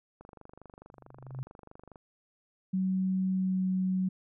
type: click train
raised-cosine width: 1 ms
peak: -35 dBFS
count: 44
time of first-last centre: 0.21-1.958 s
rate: 24.6 Hz
type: tone with exponential growth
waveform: sine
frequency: 130.81 Hz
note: C3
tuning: in tune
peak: -32 dBFS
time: 0.92-1.43 s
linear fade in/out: 0 ms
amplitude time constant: 110 ms
type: tone with pitch glide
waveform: sine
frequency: 188 to 186.59 Hz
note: F#3 to F#3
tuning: +28 to +15 cents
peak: -26 dBFS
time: 2.73-4.09 s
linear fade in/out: 10 ms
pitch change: -13 cents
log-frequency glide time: 3.32-3.64 s
effects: none